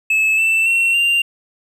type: tone with pitch steps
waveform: triangle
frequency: 2600 / 2659 / 2720 / 2782 Hz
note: E7 / E7 / F7 / F7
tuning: -24 / +14 / -46 / -7 cents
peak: -11 dBFS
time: 0.1-1.22 s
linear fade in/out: 5 ms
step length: 280 ms
effects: none